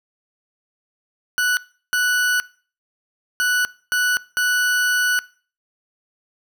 40% pulse tone bursts at uneven times, 1480 Hz, F#6, in tune, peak -16 dBFS, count 5, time 1.38-1.57 / 1.93-2.4 / 3.4-3.65 / 3.92-4.17 / 4.37-5.19 s, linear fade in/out 0 ms, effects noise-tail reverb RT60 0.4 s tail -20 dB re dry

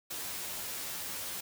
white noise with comb filter, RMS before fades -39 dBFS, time 0.1-1.41 s, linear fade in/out 10 ms, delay 11 ms, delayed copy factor +0.7, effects none

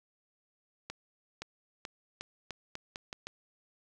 accelerating click train, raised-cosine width 0.2 ms, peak -22 dBFS, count 9, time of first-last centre 0.9-3.27 s, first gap 520 ms, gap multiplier 0.83, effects none

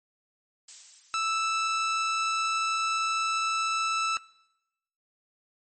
violet noise with exponential decay, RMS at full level -35 dBFS, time 0.68-1.97 s, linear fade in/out 5 ms, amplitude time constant 280 ms
sawtooth tone, 1318.5 Hz, E6, in tune, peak -22 dBFS, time 1.14-4.17 s, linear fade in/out 0 ms
effects noise-tail reverb RT60 0.9 s tail -22 dB re dry + MP3 32 kbps

